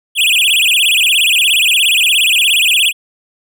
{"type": "tone with vibrato", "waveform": "square", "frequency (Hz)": 2900, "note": "F#7", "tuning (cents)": -35, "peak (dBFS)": -9, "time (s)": [0.15, 2.93], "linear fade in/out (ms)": 50, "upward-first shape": "sine", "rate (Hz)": 17, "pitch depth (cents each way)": 300, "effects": []}